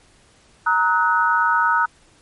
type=chord; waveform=sine; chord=D# minor; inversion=second; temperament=equal with one note detuned; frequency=932.3 / 1275.8 / 1480 Hz; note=A#5 / D#6 / F#6; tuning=0 / +43 / 0 cents; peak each=-19 dBFS; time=0.66-1.86 s; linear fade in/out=10 ms; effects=pink hiss -54 dBFS RMS until 2.21 s + MP3 48 kbps